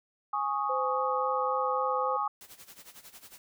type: chord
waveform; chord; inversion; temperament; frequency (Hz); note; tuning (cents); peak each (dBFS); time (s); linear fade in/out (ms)
sine; Ab suspended fourth; none; just; 830.6 / 1107.5 / 1245.9; Ab5 / Db6 / Eb6; 0 / -2 / +2; -32; 0.33-2.28; 5
type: tone with vibrato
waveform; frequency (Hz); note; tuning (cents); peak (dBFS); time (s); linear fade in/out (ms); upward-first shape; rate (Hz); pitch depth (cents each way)
sine; 514; C5; -31; -31; 0.69-2.17; 10; sine; 3.7; 10
type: noise with tremolo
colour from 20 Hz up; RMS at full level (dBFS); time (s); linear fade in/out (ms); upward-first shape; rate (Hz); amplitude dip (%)
white; -48; 2.41-3.38; 0; sine; 11; 80
effects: none